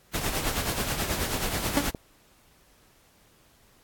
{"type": "noise with tremolo", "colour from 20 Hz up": "pink", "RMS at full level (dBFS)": -27, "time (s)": [0.13, 1.91], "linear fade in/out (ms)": 20, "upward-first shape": "sine", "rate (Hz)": 9.3, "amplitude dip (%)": 50}
{"type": "tone with exponential decay", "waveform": "sawtooth", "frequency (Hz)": 285.5, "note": "D4", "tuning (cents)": -49, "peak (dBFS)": -15, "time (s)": [1.77, 1.89], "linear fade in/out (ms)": 2, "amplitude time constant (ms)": 24}
{"type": "click", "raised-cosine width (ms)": 2, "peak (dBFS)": -18, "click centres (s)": 1.948}
{"effects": ["pink hiss -60 dBFS RMS until 3.83 s", "AAC 64 kbps"]}